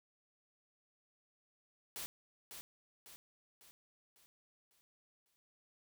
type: noise with echo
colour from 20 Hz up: white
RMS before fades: -44 dBFS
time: 1.96-2.06 s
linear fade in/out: 0 ms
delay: 550 ms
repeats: 6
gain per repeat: -6 dB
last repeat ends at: 5.36 s
effects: none